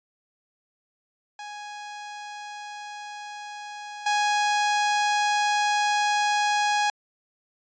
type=tone with level steps; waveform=sawtooth; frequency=830.6 Hz; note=G#5; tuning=in tune; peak=-32 / -17 dBFS; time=1.39-6.9 s; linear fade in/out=2 ms; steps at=4.06 s; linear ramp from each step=5 ms; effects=resampled to 16000 Hz